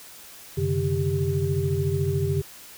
sine tone cluster, 92.6 / 134.8 / 148.6 / 395 Hz, F#2 / C#3 / D3 / G4, +2 / -48 / +21 / +13 cents, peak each -27 dBFS, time 0.57-2.42 s, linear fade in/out 10 ms, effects white hiss -45 dBFS RMS until 2.77 s

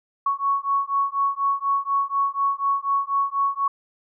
sine beating tone pair, 1108.7 / 1112.8 Hz, C#6 / C#6, 0 / +6 cents, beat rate 4.1 Hz, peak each -23 dBFS, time 0.26-3.68 s, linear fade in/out 5 ms, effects none

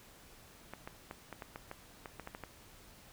clicks, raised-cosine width 0.5 ms, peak -28 dBFS, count 12, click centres 0.736 / 0.875 / 1.111 / 1.327 / 1.422 / 1.559 / 1.714 / 2.058 / 2.197 / 2.274 / 2.349 / 2.437 s, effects pink hiss -58 dBFS RMS until 3.12 s

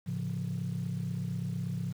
sine chord, A augmented, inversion none, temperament equal, 110 / 138.59 / 174.61 Hz, A2 / C#3 / E#3, 0 / 0 / 0 cents, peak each -36 / -35 / -34 dBFS, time 0.06-1.93 s, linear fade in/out 20 ms, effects tanh soft clip ceiling -26 dBFS + 9-bit

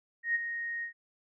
sine tone with ADSR envelope, 1866 Hz, A#6, 1 cent sharp, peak -24 dBFS, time 0.23-0.93 s, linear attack 120 ms, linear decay 23 ms, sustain -9 dB, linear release 100 ms, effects none

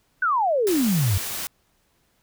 sine exponential sweep, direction down, 1547 to 87.2 Hz, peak -18 dBFS, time 0.22-1.18 s, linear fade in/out 5 ms
white noise, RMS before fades -30 dBFS, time 0.67-1.47 s, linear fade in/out 0 ms
effects pink hiss -66 dBFS RMS until 2.22 s

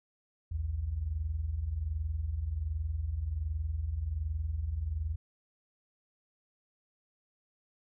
sine tone pair together, 59.1 / 80.4 Hz, A#1 / E2, +24 / -43 cents, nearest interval perfect fourth, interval 533 cents, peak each -37 / -32 dBFS, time 0.51-5.16 s, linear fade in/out 10 ms, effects none

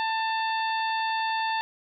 harmonic tone, 890 Hz, A5, 20 cents sharp, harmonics 1 / 2 / 3 / 4 / 5, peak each -26 / -32 / -36 / -38 / -40 dBFS, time 0-1.61 s, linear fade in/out 0 ms, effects none

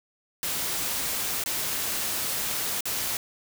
white noise with dropouts, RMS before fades -29 dBFS, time 0.43-3.17 s, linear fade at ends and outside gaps 1 ms, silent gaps 1.438-1.46 / 2.807-2.855 s, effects none

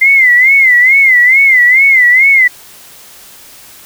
sine tone with vibrato, 2069 Hz, C7, 20 cents flat, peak -3 dBFS, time 0.01-2.48 s, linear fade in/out 10 ms, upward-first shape sine, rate 2.3 Hz, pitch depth 120 cents each way, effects white hiss -36 dBFS RMS until 3.85 s

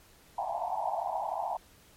pink band-pass noise, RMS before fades -33 dBFS, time 0.38-1.57 s, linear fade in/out 5 ms, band 650 to 960 Hz, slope 96 dB/octave, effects pink hiss -59 dBFS RMS until 1.96 s + MP3 64 kbps

